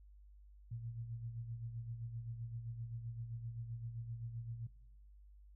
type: tone with tremolo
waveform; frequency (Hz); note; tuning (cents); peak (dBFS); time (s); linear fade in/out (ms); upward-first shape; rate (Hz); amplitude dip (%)
sine; 116; A#2; -8; -40; 0.71-4.67; 5; sine; 7.7; 60
effects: noise-tail reverb RT60 1.0 s tail -20 dB re dry + added 50 Hz sine -57 dBFS peak until 5.55 s